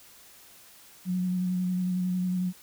sine tone with vibrato, 182.1 Hz, F#3, 27 cents flat, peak -25 dBFS, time 1.05-2.53 s, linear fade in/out 50 ms, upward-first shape square, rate 11 Hz, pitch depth 16 cents each way, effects white hiss -53 dBFS RMS until 2.62 s

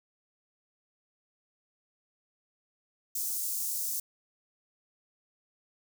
white high-pass noise, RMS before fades -33 dBFS, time 3.15-4 s, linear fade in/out 5 ms, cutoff 6000 Hz, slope 24 dB/octave, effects none

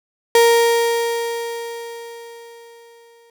35% pulse tone with exponential decay, 466.2 Hz, A#4, in tune, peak -7 dBFS, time 0.35-3.3 s, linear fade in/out 2 ms, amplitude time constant 640 ms, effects none

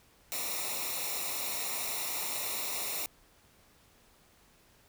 white noise with comb filter, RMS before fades -35 dBFS, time 0.32-3.06 s, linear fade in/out 0 ms, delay 0.63 ms, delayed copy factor -0.75, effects pink hiss -63 dBFS RMS until 4.88 s

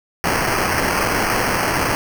white noise with sample-and-hold, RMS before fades -19 dBFS, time 0.24-1.95 s, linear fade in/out 0 ms, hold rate 3675 Hz, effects none

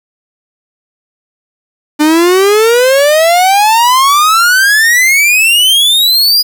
45% pulse exponential sweep, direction up, 296 to 4951 Hz, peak -5 dBFS, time 1.99-6.43 s, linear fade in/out 20 ms, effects 7-bit

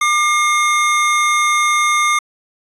square tone pair together, 1200 / 2138 Hz, D6 / C7, +37 / +37 cents, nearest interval minor seventh, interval 1000 cents, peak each -15 / -17 dBFS, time 0.01-2.19 s, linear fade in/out 5 ms, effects resampled to 24000 Hz

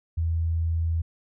sine tone, 82.4 Hz, E2, in tune, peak -22 dBFS, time 0.17-1.02 s, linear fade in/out 10 ms, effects none

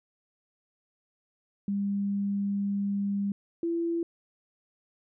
sine tone pair in turn, 200.3 / 336.9 Hz, G3 / E4, +38 / +38 cents, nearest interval major sixth, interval 900 cents, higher second, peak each -26 dBFS, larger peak neither, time 1.68-3.32 / 3.63-4.03 s, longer first, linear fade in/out 2 ms, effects none

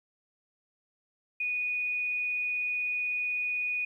sine tone, 2471 Hz, D#7, 13 cents flat, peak -28 dBFS, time 1.4-3.85 s, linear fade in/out 5 ms, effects 11-bit

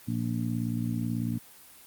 harmonic tone, 58.27 Hz, A#1, in tune, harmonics 2 / 3 / 4 / 5, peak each -31 / -35 / -31 / -37 dBFS, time 0.07-1.39 s, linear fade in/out 20 ms, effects white hiss -52 dBFS RMS until 1.86 s + Opus 24 kbps

